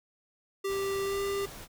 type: tone with pitch glide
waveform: square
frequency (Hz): 392.4 to 397.4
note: G4 to G4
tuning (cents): +2 to +24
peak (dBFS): -30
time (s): 0.64-1.46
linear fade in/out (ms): 10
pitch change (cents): +22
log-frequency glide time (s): 1.03-1.2
type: noise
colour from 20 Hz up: pink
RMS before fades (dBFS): -45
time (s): 0.67-1.68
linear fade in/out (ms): 50
effects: none